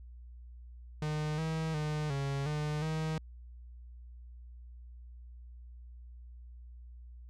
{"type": "tone with pitch steps", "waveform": "45% pulse", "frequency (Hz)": [152.3, 159.9, 151.7, 138.6, 150.4, 157.7], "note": ["D#3", "D#3", "D#3", "C#3", "D3", "D#3"], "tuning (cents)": [-37, 48, -44, 0, 42, 24], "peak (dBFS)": -32, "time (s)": [1.02, 3.18], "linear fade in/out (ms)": 2, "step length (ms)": 360, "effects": ["added 60 Hz sine -47 dBFS peak until 7.29 s", "low-pass 7000 Hz 12 dB/octave"]}